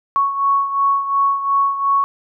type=beating tone pair; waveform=sine; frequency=1108.7 / 1111.5 Hz; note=C#6 / C#6; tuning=0 / +4 cents; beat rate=2.8 Hz; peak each=-15 / -21 dBFS; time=0.16-2.04 s; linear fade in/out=0 ms; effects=none